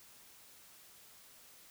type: silence
effects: white hiss -59 dBFS RMS until 1.7 s